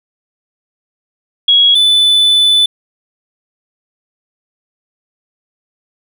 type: tone pair in turn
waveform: sine / triangle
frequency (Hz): 3322 / 3497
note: G#7 / A7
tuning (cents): 0 / -11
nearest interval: minor second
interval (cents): 89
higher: second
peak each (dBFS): -5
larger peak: neither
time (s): 1.48-1.75 / 1.75-2.66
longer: second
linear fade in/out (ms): 5
effects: none